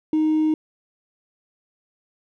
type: tone with hard clipping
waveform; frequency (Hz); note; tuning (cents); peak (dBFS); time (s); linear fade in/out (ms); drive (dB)
triangle; 311.1; D#4; 0; -16; 0.13-0.54; 2; 2
effects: none